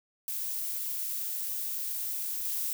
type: noise with level steps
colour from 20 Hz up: violet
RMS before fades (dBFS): -34 / -32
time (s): 0.28-2.73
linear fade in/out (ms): 0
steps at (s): 2.45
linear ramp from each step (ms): 5
effects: none